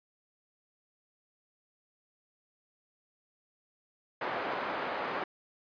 pink band-pass noise, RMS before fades -35 dBFS, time 4.21-5.24 s, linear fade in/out 5 ms, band 480 to 1600 Hz, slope 12 dB/octave, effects resampled to 11025 Hz

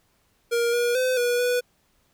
square tone with pitch steps, 470.5 / 479.3 / 511 / 484.6 / 491.6 Hz, A#4 / A#4 / C5 / B4 / B4, +16 / +48 / -41 / -33 / -8 cents, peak -21 dBFS, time 0.51-1.61 s, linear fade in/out 20 ms, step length 220 ms, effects pink hiss -66 dBFS RMS until 2.13 s

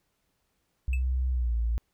sine tone with pitch glide, 63.9 to 57.26 Hz, C2 to A#1, -40 to -30 cents, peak -24 dBFS, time 0.88-1.78 s, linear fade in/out 0 ms, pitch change -190 cents, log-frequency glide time 1.3-1.55 s
triangle tone with exponential decay, 2613 Hz, E7, 16 cents flat, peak -30 dBFS, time 0.93-1.03 s, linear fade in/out 2 ms, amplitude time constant 21 ms
effects pink hiss -75 dBFS RMS until 1.93 s

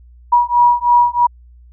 sine beating tone pair, 962 / 965.1 Hz, B5 / B5, -46 / -40 cents, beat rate 3.1 Hz, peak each -12 dBFS, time 0.32-1.27 s, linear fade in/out 10 ms, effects added 60 Hz sine -40 dBFS peak until 1.72 s

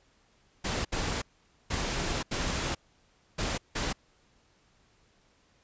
pink noise bursts at uneven times, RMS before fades -31 dBFS, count 6, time 0.64-0.85 / 0.92-1.22 / 1.7-2.23 / 2.31-2.75 / 3.38-3.58 / 3.75-3.93 s, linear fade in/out 10 ms, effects pink hiss -66 dBFS RMS until 5.63 s + resampled to 16000 Hz

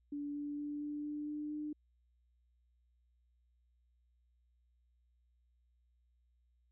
sine tone with pitch steps, 289.2 / 291 / 292.9 / 294.8 / 296.6 / 298.5 / 300.4 Hz, D4 / D4 / D4 / D4 / D4 / D4 / D4, -27 / -16 / -5 / +7 / +17 / +28 / +39 cents, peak -38 dBFS, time 0.12-1.73 s, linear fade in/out 5 ms, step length 230 ms, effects added 60 Hz sine -70 dBFS peak until 6.71 s

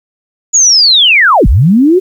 sine linear two-way sweep, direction down then up, 6900 to 35 to 387.7 Hz, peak -3 dBFS, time 0.53-2 s, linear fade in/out 20 ms, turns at 1.47 s, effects 7-bit

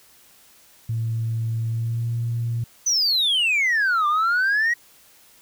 sine tone with pitch glide, 113.6 to 117.06 Hz, A#2 to A#2, -44 to +8 cents, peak -21 dBFS, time 0.89-2.64 s, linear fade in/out 5 ms, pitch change +52 cents, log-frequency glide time 1.68-2.07 s
sine exponential two-way sweep, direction down then up, 6130 to 1174.7 to 1929 Hz, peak -15 dBFS, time 2.86-4.74 s, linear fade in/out 10 ms, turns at 4.07 s
effects tanh soft clip ceiling -16 dBFS + white hiss -53 dBFS RMS until 5.41 s

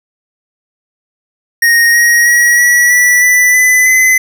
square tone with pitch steps, 1864.7 / 1887.5 / 1910.5 / 1933.8 / 1957.4 / 1981.3 / 2005 / 2030 Hz, A#6 / A#6 / A#6 / B6 / B6 / B6 / B6 / B6, 0 / +21 / +42 / -37 / -16 / +5 / +26 / +47 cents, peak -6 dBFS, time 1.62-4.18 s, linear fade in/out 5 ms, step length 320 ms, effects none

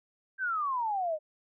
sine exponential sweep, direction down, 1601 to 598 Hz, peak -28 dBFS, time 0.38-1.19 s, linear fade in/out 50 ms, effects none

